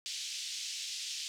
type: band-pass noise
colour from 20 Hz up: white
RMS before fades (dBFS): -40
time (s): 0.06-1.28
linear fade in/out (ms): 0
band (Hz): 2800 to 6400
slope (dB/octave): 24
effects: none